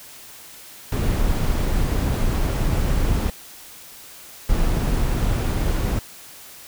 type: noise bursts at uneven times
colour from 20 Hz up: brown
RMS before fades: -20 dBFS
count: 2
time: 0.92-3.3 / 4.49-5.99 s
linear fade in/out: 2 ms
effects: white hiss -42 dBFS RMS until 6.67 s